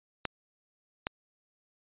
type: clicks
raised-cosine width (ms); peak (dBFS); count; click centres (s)
0.3; -14; 2; 0.253 / 1.069
effects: resampled to 8000 Hz